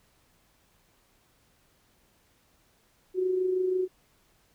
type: tone with amplitude modulation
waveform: sine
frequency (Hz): 370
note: F#4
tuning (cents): 0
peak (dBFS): -22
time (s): 3.14-3.88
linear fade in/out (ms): 50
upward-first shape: sine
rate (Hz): 26.1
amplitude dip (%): 45
effects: pink hiss -66 dBFS RMS until 4.54 s